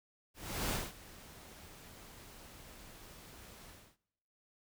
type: noise with ADSR envelope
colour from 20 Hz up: pink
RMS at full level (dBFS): -35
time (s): 0.34-3.97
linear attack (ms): 370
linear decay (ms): 210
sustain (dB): -19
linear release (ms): 270
effects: noise-tail reverb RT60 1.0 s tail -24 dB re dry